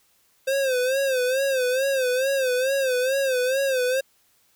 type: tone with vibrato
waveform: square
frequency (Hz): 523.3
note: C5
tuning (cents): 0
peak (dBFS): -21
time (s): 0.47-4.01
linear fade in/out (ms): 10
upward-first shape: sine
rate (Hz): 2.3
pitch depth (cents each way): 93
effects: white hiss -63 dBFS RMS until 4.55 s